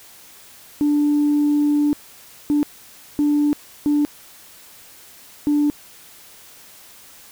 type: tone bursts at uneven times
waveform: sine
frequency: 293.7 Hz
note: D4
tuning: in tune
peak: -13 dBFS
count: 5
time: 0.81-1.93 / 2.5-2.63 / 3.19-3.53 / 3.86-4.05 / 5.47-5.7 s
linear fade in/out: 0 ms
effects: tanh soft clip ceiling -11 dBFS + white hiss -45 dBFS RMS until 7.31 s